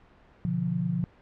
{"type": "chord", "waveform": "sine", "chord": "B diminished", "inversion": "none", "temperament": "equal with one note detuned", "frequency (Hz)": [123.47, 145.65, 174.61], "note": ["B2", "D3", "F3"], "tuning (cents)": [0, -14, 0], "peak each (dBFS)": [-33, -32, -27], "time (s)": [0.45, 1.04], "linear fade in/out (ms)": 0, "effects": ["pink hiss -57 dBFS RMS until 1.21 s", "low-pass 2000 Hz 12 dB/octave"]}